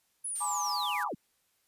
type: linear sweep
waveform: sine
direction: down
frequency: 10530 to 106.8 Hz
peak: -33 dBFS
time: 0.24-1.15 s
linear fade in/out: 10 ms
type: noise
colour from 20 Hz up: blue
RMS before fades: -45 dBFS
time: 0.35-1.04 s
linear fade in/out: 10 ms
type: chord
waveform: sine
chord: G# diminished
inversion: none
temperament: equal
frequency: 830.6 / 987.8 / 1174.7 Hz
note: G#5 / B5 / D6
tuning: 0 / 0 / 0 cents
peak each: -35 dBFS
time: 0.4-1.09 s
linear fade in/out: 20 ms
effects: white hiss -73 dBFS RMS until 1.67 s + resampled to 32000 Hz